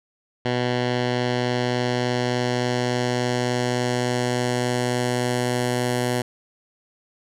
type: tone with low-pass filter sweep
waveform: 10% pulse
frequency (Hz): 123.47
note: B2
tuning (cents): 0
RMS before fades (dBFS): -23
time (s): 0.45-6.22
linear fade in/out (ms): 5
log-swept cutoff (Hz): 3800 to 11000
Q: 1.2
effects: none